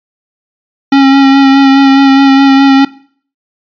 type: tone with vibrato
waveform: square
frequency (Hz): 272.7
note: C#4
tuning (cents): -28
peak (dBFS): -3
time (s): 0.92-2.85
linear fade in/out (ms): 5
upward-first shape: sine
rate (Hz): 4.8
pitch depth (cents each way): 20
effects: noise-tail reverb RT60 0.5 s tail -20 dB re dry + resampled to 11025 Hz